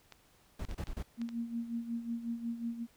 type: clicks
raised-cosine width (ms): 0.2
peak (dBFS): -31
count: 6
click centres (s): 0.123 / 0.65 / 0.712 / 0.871 / 1.216 / 1.29
type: noise bursts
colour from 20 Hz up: brown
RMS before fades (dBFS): -38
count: 5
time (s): 0.59-1.029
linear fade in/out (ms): 5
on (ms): 63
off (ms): 31
type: tone with tremolo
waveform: sine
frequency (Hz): 233.1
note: A#3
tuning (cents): 0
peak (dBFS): -32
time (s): 1.17-2.87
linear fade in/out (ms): 50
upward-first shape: sine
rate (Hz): 5.5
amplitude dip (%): 70
effects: pink hiss -66 dBFS RMS until 2.96 s